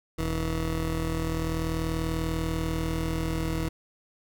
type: tone pair together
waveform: 20% pulse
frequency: 40.33 / 161.3 Hz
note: E1 / E3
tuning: -37 / -37 cents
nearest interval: 2 octaves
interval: 2400 cents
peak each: -25 dBFS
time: 0.18-3.69 s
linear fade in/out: 10 ms
effects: none

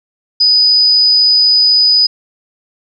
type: tone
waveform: sine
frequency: 4978 Hz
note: D#8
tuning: in tune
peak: -6 dBFS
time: 0.4-2.07 s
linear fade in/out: 10 ms
effects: none

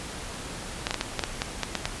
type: clicks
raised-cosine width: 0.2 ms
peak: -8 dBFS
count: 10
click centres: 0.869 / 0.909 / 0.943 / 1.011 / 1.193 / 1.238 / 1.419 / 1.633 / 1.753 / 1.855 s
effects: pink hiss -37 dBFS RMS until 2 s + resampled to 24000 Hz

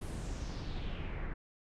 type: noise with low-pass filter sweep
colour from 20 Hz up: brown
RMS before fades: -39 dBFS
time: 0.01-1.34 s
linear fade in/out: 10 ms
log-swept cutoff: 11000 to 1700 Hz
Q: 2.9
effects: none

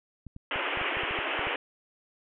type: clicks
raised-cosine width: 5 ms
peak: -30 dBFS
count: 11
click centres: 0.267 / 0.364 / 0.559 / 0.773 / 0.814 / 0.97 / 1.035 / 1.11 / 1.189 / 1.393 / 1.47 s
type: band-pass noise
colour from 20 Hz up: white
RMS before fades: -31 dBFS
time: 0.51-1.56 s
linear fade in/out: 2 ms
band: 270 to 3100 Hz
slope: 96 dB/octave
effects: none

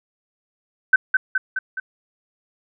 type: tone with echo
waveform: sine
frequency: 1530 Hz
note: G6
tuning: 42 cents flat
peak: -8 dBFS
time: 0.93-0.96 s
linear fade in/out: 5 ms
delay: 210 ms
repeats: 4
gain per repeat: -4 dB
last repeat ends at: 1.8 s
effects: none

